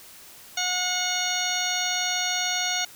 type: harmonic tone with a mistuned harmonic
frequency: 727 Hz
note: F#5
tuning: 31 cents flat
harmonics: 1 / 2 / 3 / 4 / 5 / 6 / 8 / 9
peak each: -32 / -32 / -32 / -32 / -32 / -32 / -32 / -32 dBFS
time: 0.57-2.85 s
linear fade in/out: 5 ms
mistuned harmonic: 8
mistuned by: -24 cents
effects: white hiss -47 dBFS RMS until 2.95 s